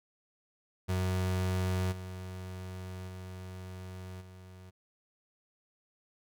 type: tone with level steps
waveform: 35% pulse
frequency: 92.5 Hz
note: F#2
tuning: in tune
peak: -27 / -38 / -40 / -47 dBFS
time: 0.88-4.71 s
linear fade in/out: 20 ms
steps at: 1.91 / 3.07 / 4.2 s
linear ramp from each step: 20 ms
effects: none